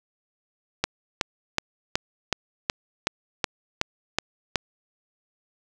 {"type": "click train", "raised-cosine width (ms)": 0.2, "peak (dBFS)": -4, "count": 11, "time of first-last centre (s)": [0.84, 4.557], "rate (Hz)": 2.69, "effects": []}